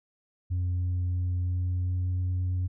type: tone with pitch glide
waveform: sine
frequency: 89.7 to 90.9 Hz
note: F2 to F#2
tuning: +47 to -30 cents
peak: -23 dBFS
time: 0.5-2.68 s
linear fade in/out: 20 ms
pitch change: +23 cents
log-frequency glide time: 1.42-2.15 s
effects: tanh soft clip ceiling -24 dBFS